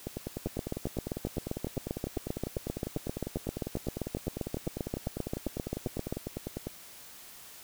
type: two click trains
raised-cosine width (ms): 2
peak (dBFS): -18 / -21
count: 44 / 67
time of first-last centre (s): 0.46-6.125 / 0.07-6.67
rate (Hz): 7.59 / 10
effects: white hiss -50 dBFS RMS until 7.63 s